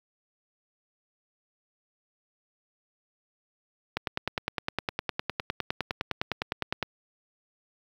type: click train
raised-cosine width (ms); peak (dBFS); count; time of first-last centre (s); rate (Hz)
0.3; -11; 29; 3.97-6.827; 9.8
effects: high-pass 60 Hz 12 dB/octave + 8-bit